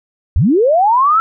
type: linear sweep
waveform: sine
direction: up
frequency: 55.1 to 1351 Hz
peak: -8 dBFS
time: 0.36-1.2 s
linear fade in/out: 0 ms
effects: none